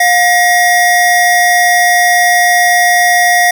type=tone pair together; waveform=square; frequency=710.9 / 1898 Hz; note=F5 / A#6; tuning=+31 / +31 cents; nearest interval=octave + perfect fourth; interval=1700 cents; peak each=-10 dBFS; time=0-3.51 s; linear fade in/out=5 ms; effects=none